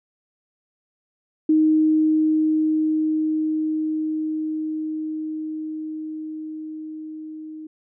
sine tone with level ramp, 311.8 Hz, D#4, 4 cents sharp, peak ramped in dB -13 to -33 dBFS, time 1.49-7.67 s, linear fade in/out 5 ms, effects none

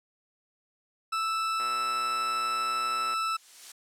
40% pulse tone, 1318.5 Hz, E6, in tune, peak -26 dBFS, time 1.12-3.37 s, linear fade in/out 10 ms
click train, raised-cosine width 0.5 ms, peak -27 dBFS, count 187, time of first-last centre 1.6-3.137 s, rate 121 Hz
blue noise with exponential growth, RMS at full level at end -38 dBFS, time 2.8-3.72 s, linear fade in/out 5 ms, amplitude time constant 200 ms
effects high-pass 300 Hz 12 dB/octave + low-pass 8000 Hz 12 dB/octave

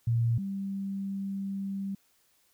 sine tone pair in turn, 116.54 / 196 Hz, A#2 / G3, 0 / 0 cents, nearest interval major sixth, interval 900 cents, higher second, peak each -23 / -31 dBFS, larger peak first, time 0.07-0.38 / 0.38-1.95 s, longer second, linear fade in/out 5 ms, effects white hiss -68 dBFS RMS until 2.53 s

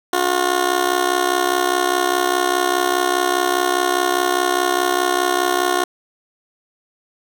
15% pulse tone with amplitude modulation, 359.7 Hz, F#4, 49 cents flat, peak -6 dBFS, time 0.13-5.84 s, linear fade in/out 5 ms, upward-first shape sine, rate 64.9 Hz, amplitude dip 80%, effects none

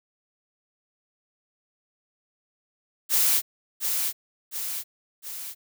blue noise with echo, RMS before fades -21 dBFS, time 3.09-3.42 s, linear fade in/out 50 ms, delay 710 ms, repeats 3, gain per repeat -5 dB, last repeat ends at 5.55 s, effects none

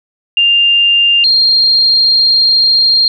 sine tone pair in turn, 2798 / 4209 Hz, F7 / C8, +3 / +9 cents, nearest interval perfect fifth, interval 706 cents, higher second, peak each -6 dBFS, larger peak neither, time 0.37-1.24 / 1.24-3.08 s, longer second, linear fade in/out 2 ms, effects none

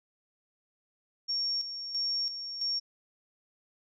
sine tone with tremolo, 5520 Hz, F8, 21 cents flat, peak -28 dBFS, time 1.28-2.8 s, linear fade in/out 20 ms, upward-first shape square, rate 1.5 Hz, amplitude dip 60%, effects none

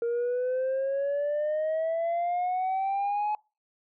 sine exponential sweep, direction up, 465.4 to 850 Hz, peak -23 dBFS, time 0.02-3.35 s, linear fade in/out 2 ms, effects noise-tail reverb RT60 0.3 s tail -26 dB re dry + tanh soft clip ceiling -24 dBFS

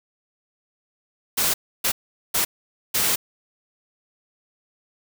white noise bursts at uneven times, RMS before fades -21 dBFS, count 4, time 1.37-1.54 / 1.84-1.92 / 2.34-2.45 / 2.94-3.16 s, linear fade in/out 10 ms, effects none

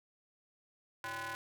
sawtooth ring-modulated tone, 230.8 Hz, A#3, 17 cents flat, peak -32 dBFS, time 1.04-1.35 s, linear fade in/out 0 ms, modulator 1250 Hz, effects 12-bit

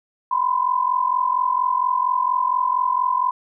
sine tone pair together, 987.8 / 1032.1 Hz, B5 / C6, 0 / -24 cents, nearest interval minor second, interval 76 cents, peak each -20 dBFS, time 0.31-3.31 s, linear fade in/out 5 ms, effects none

